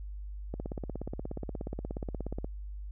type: click train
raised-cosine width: 2 ms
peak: -23 dBFS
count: 33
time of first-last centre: 0.54-2.445 s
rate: 16.8 Hz
effects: added 50 Hz sine -38 dBFS peak until 2.91 s